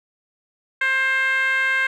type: tone with band-pass filter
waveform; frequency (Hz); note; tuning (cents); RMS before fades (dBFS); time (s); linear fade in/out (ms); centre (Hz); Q
10% pulse; 529; C5; +19; -20; 0.81-1.87; 5; 1800; 6.5
effects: none